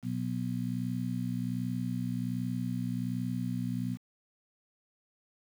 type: harmonic tone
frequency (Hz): 61.3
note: B1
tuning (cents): -12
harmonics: 2 / 3 / 4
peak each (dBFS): -35 / -35 / -35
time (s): 0.02-3.98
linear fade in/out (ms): 50
effects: 9-bit